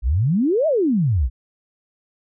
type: exponential two-way sweep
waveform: sine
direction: up then down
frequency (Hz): 52 to 665 to 53.2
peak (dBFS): -15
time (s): 0.02-1.3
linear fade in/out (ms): 50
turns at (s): 0.67
effects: none